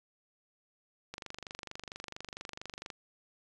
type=click train; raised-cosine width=0.2 ms; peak=-24 dBFS; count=44; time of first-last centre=1.14-2.902 s; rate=24.4 Hz; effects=resampled to 24000 Hz